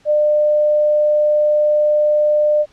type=tone; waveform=sine; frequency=600 Hz; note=D5; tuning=37 cents sharp; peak=-11 dBFS; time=0.05-2.66 s; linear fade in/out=50 ms; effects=pink hiss -53 dBFS RMS until 2.72 s + low-pass 6000 Hz 12 dB/octave